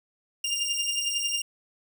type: beating tone pair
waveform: 20% pulse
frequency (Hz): 2799 / 2810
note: F7 / F7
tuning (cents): +3 / +10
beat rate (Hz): 11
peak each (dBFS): -24 / -25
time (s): 0.44-1.42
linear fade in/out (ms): 5
effects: none